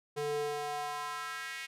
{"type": "tone with high-pass filter sweep", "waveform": "square", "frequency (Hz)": 146.83, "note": "D3", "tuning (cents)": 0, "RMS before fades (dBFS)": -37, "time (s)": [0.16, 1.67], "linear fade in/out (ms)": 20, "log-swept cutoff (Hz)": [330, 2200], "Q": 2.7, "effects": ["low-pass 12000 Hz 12 dB/octave"]}